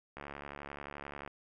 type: click train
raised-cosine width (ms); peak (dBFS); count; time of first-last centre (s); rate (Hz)
0.5; -28; 80; 0.17-1.276; 71.4
effects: none